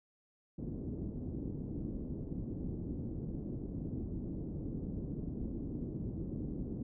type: low-pass noise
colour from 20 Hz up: white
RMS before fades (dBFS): -40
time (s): 0.58-6.83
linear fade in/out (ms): 10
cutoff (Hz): 310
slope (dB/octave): 24
effects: none